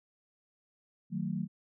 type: chord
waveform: sine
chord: D# diminished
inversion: none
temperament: equal with one note detuned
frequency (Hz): 155.56 / 185 / 223.6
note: D#3 / F#3 / A3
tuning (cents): 0 / 0 / +28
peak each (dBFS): -37 / -34 / -37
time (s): 1.1-1.48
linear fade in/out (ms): 50
effects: none